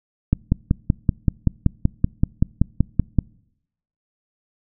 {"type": "click train", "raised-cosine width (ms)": 5, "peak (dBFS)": -3, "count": 16, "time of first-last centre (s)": [0.33, 3.187], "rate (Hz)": 5.25, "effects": ["noise-tail reverb RT60 0.8 s tail -26 dB re dry"]}